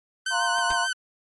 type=tone with vibrato; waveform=sawtooth; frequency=1514 Hz; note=F#6; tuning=39 cents sharp; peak=-21 dBFS; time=0.26-0.93 s; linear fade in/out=5 ms; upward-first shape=sine; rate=6.9 Hz; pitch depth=44 cents each way
type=chord; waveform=sine; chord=F suspended fourth; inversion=none; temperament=equal; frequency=698.5 / 932.3 / 1046.5 Hz; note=F5 / Bb5 / C6; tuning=0 / 0 / 0 cents; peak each=-28 dBFS; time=0.3-0.88 s; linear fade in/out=50 ms
type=clicks; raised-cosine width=0.3 ms; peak=-27 dBFS; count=2; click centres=0.584 / 0.588 s
type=noise with exponential decay; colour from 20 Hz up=pink; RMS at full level=-28 dBFS; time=0.7-0.79 s; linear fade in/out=5 ms; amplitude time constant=18 ms
effects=low-pass 12000 Hz 12 dB/octave + MP3 48 kbps